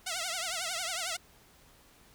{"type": "tone with vibrato", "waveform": "5% pulse", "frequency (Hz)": 698.5, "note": "F5", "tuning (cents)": 0, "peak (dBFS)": -21, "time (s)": [0.06, 1.17], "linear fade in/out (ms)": 10, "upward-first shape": "triangle", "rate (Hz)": 11, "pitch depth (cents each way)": 170, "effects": ["pink hiss -60 dBFS RMS until 2.14 s"]}